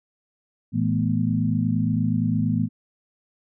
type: tone cluster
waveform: sine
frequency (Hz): 111.9 / 164.6 / 215.2 / 243.8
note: A2 / E3 / A3 / B3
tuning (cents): +30 / -2 / -38 / -22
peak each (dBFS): -25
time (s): 0.72-2.69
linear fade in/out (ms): 50
effects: none